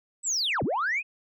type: linear two-way sweep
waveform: sine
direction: down then up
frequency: 8140 to 87.6 to 2593 Hz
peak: -23 dBFS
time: 0.23-1.03 s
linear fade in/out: 50 ms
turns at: 0.63 s
effects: tanh soft clip ceiling -21 dBFS